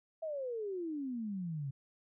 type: exponential sweep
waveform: sine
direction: down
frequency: 659.3 to 132.2 Hz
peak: -36 dBFS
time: 0.22-1.71 s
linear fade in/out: 10 ms
effects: none